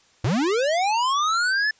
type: linear sweep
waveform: square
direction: up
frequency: 93 to 1758 Hz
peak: -20 dBFS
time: 0.24-1.71 s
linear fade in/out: 5 ms
effects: white hiss -58 dBFS RMS until 1.79 s + resampled to 16000 Hz